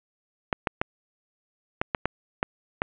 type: clicks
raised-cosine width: 0.5 ms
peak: -8 dBFS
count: 8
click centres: 0.528 / 0.672 / 0.815 / 1.815 / 1.948 / 2.056 / 2.429 / 2.819 s
effects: resampled to 8000 Hz + 8-bit